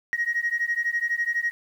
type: beating tone pair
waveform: sine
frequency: 1880 / 1892 Hz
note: A#6 / A#6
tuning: +14 / +25 cents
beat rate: 12 Hz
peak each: -25 dBFS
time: 0.13-1.51 s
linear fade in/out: 0 ms
effects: tanh soft clip ceiling -17 dBFS + 9-bit